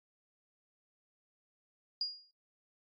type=tone with exponential decay; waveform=sine; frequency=4850 Hz; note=D#8; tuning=45 cents flat; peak=-29 dBFS; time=2.01-2.31 s; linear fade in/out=2 ms; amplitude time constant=64 ms; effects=noise-tail reverb RT60 0.1 s tail -18 dB re dry + AAC 64 kbps